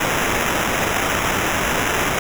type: noise with sample-and-hold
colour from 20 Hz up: white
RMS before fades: -20 dBFS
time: 0-2.19 s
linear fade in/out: 5 ms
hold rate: 4410 Hz
effects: none